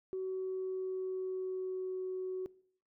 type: tone with pitch glide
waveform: sine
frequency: 376.4 to 372.3 Hz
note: F#4 to F#4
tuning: +30 to +11 cents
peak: -34 dBFS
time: 0.13-2.46 s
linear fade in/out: 0 ms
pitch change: -19 cents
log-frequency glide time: 0.23-2.03 s
effects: noise-tail reverb RT60 0.6 s tail -22 dB re dry + tanh soft clip ceiling -30 dBFS